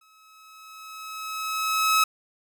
sawtooth tone with exponential growth, 1287 Hz, E6, 42 cents flat, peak -13 dBFS, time 0.01-2.04 s, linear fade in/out 5 ms, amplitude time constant 440 ms, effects none

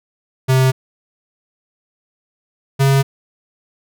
square tone pair in turn, 130.81 / 136.64 Hz, C3 / C#3, 0 / -25 cents, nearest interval minor second, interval 75 cents, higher second, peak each -11 dBFS, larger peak neither, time 0.48-0.72 / 2.79-3.03 s, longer neither, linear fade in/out 20 ms, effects none

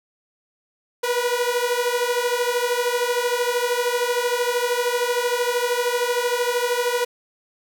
sawtooth beating tone pair, 480 / 493 Hz, B4 / B4, -49 / -3 cents, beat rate 13 Hz, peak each -19 dBFS, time 1.03-7.05 s, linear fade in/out 10 ms, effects none

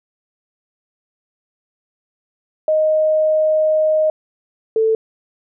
sine tone pair in turn, 622.3 / 443.1 Hz, D#5 / A4, 0 / +12 cents, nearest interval tritone, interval 588 cents, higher first, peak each -12 dBFS, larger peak neither, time 2.68-4.1 / 4.76-4.95 s, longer first, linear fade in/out 2 ms, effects none

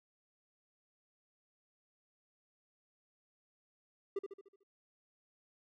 triangle tone with echo, 395.8 Hz, G4, 17 cents sharp, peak -31 dBFS, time 4.16-4.19 s, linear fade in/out 5 ms, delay 74 ms, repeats 6, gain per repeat -6 dB, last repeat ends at 4.634 s, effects none

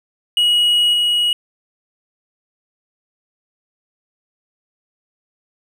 triangle tone with level steps, 2905 Hz, F#7, 32 cents flat, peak -10 / -12 dBFS, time 0.37-1.33 s, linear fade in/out 2 ms, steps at 0.93 s, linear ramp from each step 10 ms, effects none

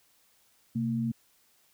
sine tone pair together, 127.9 / 227.9 Hz, C3 / A#3, -39 / -39 cents, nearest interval minor seventh, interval 1000 cents, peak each -32 / -28 dBFS, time 0.75-1.12 s, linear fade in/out 10 ms, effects white hiss -66 dBFS RMS until 1.73 s

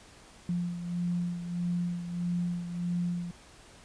sine beating tone pair, 174.61 / 176.21 Hz, F3 / F3, 0 / +16 cents, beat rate 1.6 Hz, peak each -30 / -37 dBFS, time 0.49-3.31 s, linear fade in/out 2 ms, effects pink hiss -54 dBFS RMS until 3.84 s + resampled to 22050 Hz

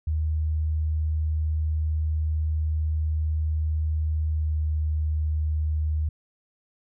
sine tone with pitch glide, 77.78 to 77.02 Hz, D#2 to D#2, 0 to -17 cents, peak -22 dBFS, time 0.07-6.09 s, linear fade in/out 5 ms, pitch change -17 cents, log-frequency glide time 4.3-4.56 s, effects none

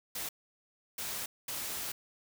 white noise bursts at uneven times, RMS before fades -38 dBFS, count 3, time 0.15-0.29 / 0.98-1.26 / 1.48-1.92 s, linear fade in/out 5 ms, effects none

